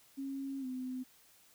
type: tone with pitch glide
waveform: sine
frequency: 272.5 to 255.7 Hz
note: C#4 to C4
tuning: -29 to -40 cents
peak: -37 dBFS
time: 0.17-1.04 s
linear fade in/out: 20 ms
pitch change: -111 cents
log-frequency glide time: 0.6-0.66 s
effects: white hiss -64 dBFS RMS until 1.54 s